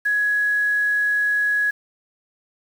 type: tone with quantisation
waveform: sine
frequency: 1675 Hz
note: G#6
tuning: 14 cents sharp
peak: -17 dBFS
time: 0.05-1.71 s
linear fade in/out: 10 ms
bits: 7
effects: none